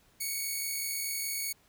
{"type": "tone pair together", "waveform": "5% pulse", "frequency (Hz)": [2217, 2262], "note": ["C#7", "C#7"], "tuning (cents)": [0, 34], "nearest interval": "unison", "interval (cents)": 34, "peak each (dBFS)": [-23, -29], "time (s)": [0.2, 1.53], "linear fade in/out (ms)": 10, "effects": ["pink hiss -65 dBFS RMS until 1.68 s"]}